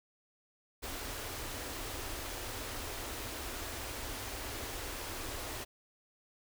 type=band-stop noise; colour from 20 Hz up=pink; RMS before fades=-41 dBFS; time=0.82-5.65 s; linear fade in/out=20 ms; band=120 to 240 Hz; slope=48 dB/octave; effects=none